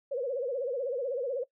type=tone with vibrato; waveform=sine; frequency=516 Hz; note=C5; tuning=24 cents flat; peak=-29 dBFS; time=0.11-1.44 s; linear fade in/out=10 ms; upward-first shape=sine; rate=16 Hz; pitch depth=160 cents each way; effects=noise-tail reverb RT60 0.1 s tail -19 dB re dry